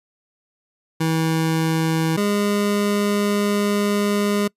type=tone pair in turn; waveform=25% pulse; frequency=161.4 / 204.8 Hz; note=E3 / G#3; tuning=-36 / -24 cents; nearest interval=major third; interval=412 cents; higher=second; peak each=-14 / -14 dBFS; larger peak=neither; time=1-2.17 / 2.17-4.48 s; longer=second; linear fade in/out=10 ms; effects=noise-tail reverb RT60 0.1 s tail -25 dB re dry + resampled to 32000 Hz